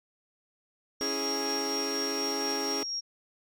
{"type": "tone with tremolo", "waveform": "sine", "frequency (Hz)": 5588, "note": "F8", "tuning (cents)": 0, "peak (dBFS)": -30, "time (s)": [1, 3.01], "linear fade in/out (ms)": 20, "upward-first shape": "sine", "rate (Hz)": 4.2, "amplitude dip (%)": 30}
{"type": "chord", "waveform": "sawtooth", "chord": "C# minor", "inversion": "none", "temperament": "equal", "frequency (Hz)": [277.2, 329.6, 415.3], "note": ["C#4", "E4", "G#4"], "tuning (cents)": [0, 0, 0], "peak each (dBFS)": [-32, -35, -30], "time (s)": [1.01, 2.83], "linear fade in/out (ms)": 0}
{"effects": []}